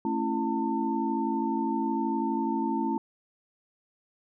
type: tone cluster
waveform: sine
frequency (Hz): 221.7 / 274.2 / 333.2 / 898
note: A3 / C#4 / E4 / A5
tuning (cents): +13 / -19 / +19 / +35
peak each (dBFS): -31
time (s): 0.05-2.98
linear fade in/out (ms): 2
effects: none